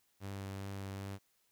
sawtooth tone with vibrato, 98 Hz, G2, in tune, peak -37 dBFS, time 0.2-1.19 s, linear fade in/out 50 ms, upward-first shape sine, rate 2.5 Hz, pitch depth 12 cents each way, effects white hiss -75 dBFS RMS until 1.51 s

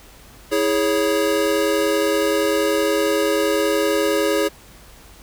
square chord, C# minor, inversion first, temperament equal with one note detuned, 324.7 / 415.3 / 554.4 Hz, E4 / G#4 / C#5, -26 / 0 / 0 cents, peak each -23 / -21 / -22 dBFS, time 0.51-4.49 s, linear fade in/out 20 ms, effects added 50 Hz sine -48 dBFS peak until 5.22 s + pink hiss -46 dBFS RMS until 5.22 s

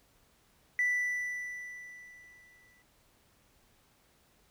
triangle tone with exponential decay, 1975.5 Hz, B6, in tune, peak -22 dBFS, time 0.79-2.82 s, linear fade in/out 1 ms, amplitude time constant 440 ms, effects tanh soft clip ceiling -22 dBFS + pink hiss -67 dBFS RMS until 4.5 s

